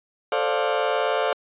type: chord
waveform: sawtooth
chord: D minor seventh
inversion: second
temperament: just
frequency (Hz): 440.5 / 528.6 / 587.3 / 704.8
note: A4 / C5 / D5 / F5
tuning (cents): +2 / +18 / 0 / +16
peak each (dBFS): -22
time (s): 0.32-1.33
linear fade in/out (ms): 2
effects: resampled to 8000 Hz